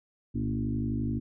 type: tone with frequency modulation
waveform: sine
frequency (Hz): 177.5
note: F3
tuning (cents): +28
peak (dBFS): -27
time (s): 0.34-1.2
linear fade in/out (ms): 20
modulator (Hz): 51.7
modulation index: 2.4
effects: none